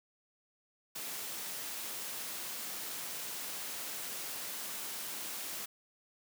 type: high-pass noise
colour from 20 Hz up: white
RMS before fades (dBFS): -41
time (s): 0.95-5.66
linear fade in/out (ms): 10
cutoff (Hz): 160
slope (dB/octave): 12
effects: none